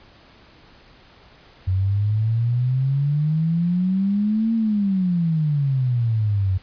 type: exponential two-way sweep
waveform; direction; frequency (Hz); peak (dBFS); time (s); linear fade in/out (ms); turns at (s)
sine; up then down; 91.9 to 229.1 to 91.9; -17; 1.67-6.58; 10; 4.54
effects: pink hiss -50 dBFS RMS until 6.62 s + resampled to 11025 Hz